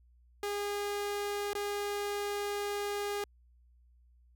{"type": "tone with dropouts", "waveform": "sawtooth", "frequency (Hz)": 408.4, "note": "G#4", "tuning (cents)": -29, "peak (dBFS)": -29, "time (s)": [0.43, 3.24], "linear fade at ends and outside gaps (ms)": 2, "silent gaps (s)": [1.533, 1.551], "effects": ["added 60 Hz sine -60 dBFS peak until 4.35 s"]}